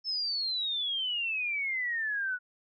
sine exponential sweep, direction down, 5300 to 1458 Hz, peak -29 dBFS, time 0.04-2.39 s, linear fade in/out 50 ms, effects none

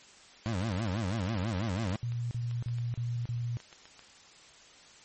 25% pulse tone with vibrato, 101.8 Hz, G#2, 34 cents flat, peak -26 dBFS, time 0.46-1.96 s, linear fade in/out 0 ms, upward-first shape sine, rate 6.1 Hz, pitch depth 240 cents each way
sine tone bursts, 119.2 Hz, A#2, 39 cents sharp, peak -30 dBFS, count 5, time 2.03-3.57 s, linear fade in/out 0 ms, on 280 ms, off 35 ms
clicks, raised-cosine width 0.2 ms, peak -32 dBFS, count 8, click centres 2.121 / 2.512 / 2.685 / 2.785 / 3.602 / 3.728 / 3.855 / 3.993 s
effects white hiss -55 dBFS RMS until 5.04 s + MP3 32 kbps

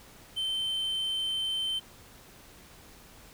triangle tone, 3094 Hz, G7, 23 cents flat, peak -27 dBFS, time 0.36-1.8 s, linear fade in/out 20 ms, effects pink hiss -53 dBFS RMS until 3.33 s

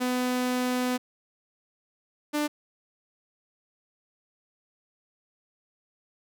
sawtooth tone pair in turn, 250.5 / 296.9 Hz, B3 / D4, +25 / +19 cents, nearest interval minor third, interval 294 cents, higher second, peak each -21 dBFS, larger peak neither, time 0-0.98 / 2.33-2.48 s, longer first, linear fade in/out 20 ms, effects none

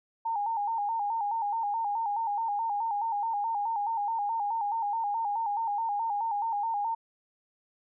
sine tone with vibrato, 863 Hz, A5, 34 cents flat, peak -27 dBFS, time 0.25-6.95 s, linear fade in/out 10 ms, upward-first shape square, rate 4.7 Hz, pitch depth 92 cents each way, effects none

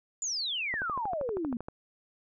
sine exponential sweep, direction down, 7210 to 224.8 Hz, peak -30 dBFS, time 0.22-1.57 s, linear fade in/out 2 ms
click train, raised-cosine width 1 ms, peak -24 dBFS, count 13, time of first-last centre 0.74-1.685 s, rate 12.7 Hz
effects none

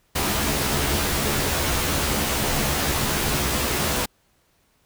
pink noise with comb filter, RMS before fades -23 dBFS, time 0.15-4.06 s, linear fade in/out 10 ms, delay 14 ms, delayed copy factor +1, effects pink hiss -64 dBFS RMS until 4.85 s

